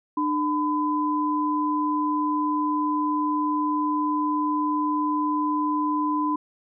sine tone pair together, 300 / 1007.9 Hz, D4 / B5, +37 / +35 cents, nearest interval octave + major sixth, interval 2098 cents, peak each -24 dBFS, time 0.17-6.36 s, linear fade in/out 5 ms, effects none

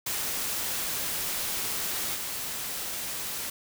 white noise with level steps, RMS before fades -31 / -34 dBFS, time 0.06-3.5 s, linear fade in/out 5 ms, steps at 2.15 s, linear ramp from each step 2 ms, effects none

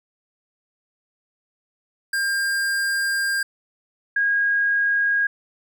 square / sine tone pair in turn, 1602 / 1635.7 Hz, G6 / G#6, +37 / -27 cents, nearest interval unison, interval 36 cents, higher second, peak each -21 / -17 dBFS, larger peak second, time 2.13-3.43 / 4.16-5.27 s, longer first, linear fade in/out 5 ms, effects none

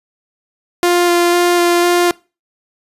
sawtooth tone with vibrato, 349.2 Hz, F4, in tune, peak -6 dBFS, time 0.83-2.11 s, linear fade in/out 0 ms, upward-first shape square, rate 2 Hz, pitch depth 9 cents each way, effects noise-tail reverb RT60 0.3 s tail -23 dB re dry + resampled to 32000 Hz

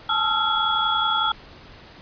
sine tone cluster, 850 / 881 / 1288 / 1373 / 3354 Hz, G#5 / A5 / E6 / F6 / G#7, +40 / +2 / -41 / -30 / +16 cents, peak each -30 / -27 / -27 / -23 / -24 dBFS, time 0.09-1.32 s, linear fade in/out 5 ms, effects pink hiss -45 dBFS RMS until 2.01 s + resampled to 11025 Hz

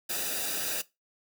white noise with comb filter, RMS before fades -32 dBFS, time 0.09-0.82 s, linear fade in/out 10 ms, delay 0.93 ms, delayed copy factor -0.7, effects noise-tail reverb RT60 0.2 s tail -18 dB re dry

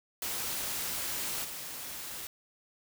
white noise with level steps, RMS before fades -35 / -41 dBFS, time 0.22-2.27 s, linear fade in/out 2 ms, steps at 1.44 s, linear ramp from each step 10 ms, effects none

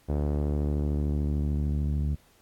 sawtooth tone with low-pass filter sweep, 73.42 Hz, D2, in tune, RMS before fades -27 dBFS, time 0.08-2.16 s, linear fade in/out 20 ms, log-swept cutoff 600 to 170 Hz, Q 1.1, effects pink hiss -62 dBFS RMS until 2.41 s + AAC 64 kbps

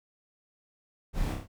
brown noise with echo, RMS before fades -31 dBFS, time 1.13-1.36 s, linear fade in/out 50 ms, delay 30 ms, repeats 4, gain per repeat -3 dB, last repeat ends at 1.48 s, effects none

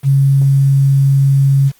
sine tone with quantisation, 137.5 Hz, C#3, 14 cents flat, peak -7 dBFS, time 0.03-1.72 s, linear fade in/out 50 ms, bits 6, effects white hiss -52 dBFS RMS until 1.79 s + Opus 24 kbps

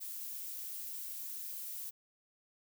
violet noise, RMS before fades -43 dBFS, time 0-1.91 s, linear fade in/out 20 ms, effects none

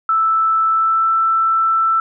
sine tone with pitch glide, 1318.5 to 1329.2 Hz, E6 to E6, 0 to +14 cents, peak -12 dBFS, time 0.09-2 s, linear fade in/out 2 ms, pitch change +14 cents, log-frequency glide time 0.69-1.11 s, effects none

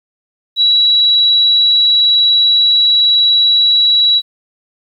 sine tone, 3907 Hz, B7, 19 cents flat, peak -7 dBFS, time 0.56-4.22 s, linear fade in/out 50 ms, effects 8-bit

